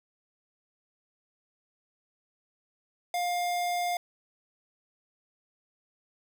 square tone, 706 Hz, F5, 19 cents sharp, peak -28 dBFS, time 3.14-3.97 s, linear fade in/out 2 ms, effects none

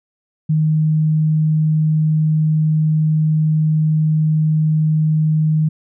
sine tone, 155.56 Hz, D#3, in tune, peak -12 dBFS, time 0.49-5.69 s, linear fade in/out 10 ms, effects none

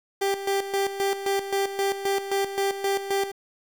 30% pulse tone with tremolo, 394.3 Hz, G4, 10 cents sharp, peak -19 dBFS, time 0.21-3.32 s, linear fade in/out 10 ms, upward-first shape square, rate 3.8 Hz, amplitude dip 70%, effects 8-bit

